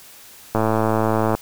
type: click train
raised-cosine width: 1 ms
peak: -5 dBFS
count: 89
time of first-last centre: 0.55-1.35 s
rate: 110 Hz
effects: white hiss -44 dBFS RMS until 1.41 s